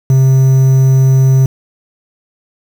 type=tone with quantisation; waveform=triangle; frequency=132.5 Hz; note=C3; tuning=22 cents sharp; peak=-3 dBFS; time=0.1-1.46 s; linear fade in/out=2 ms; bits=5; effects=none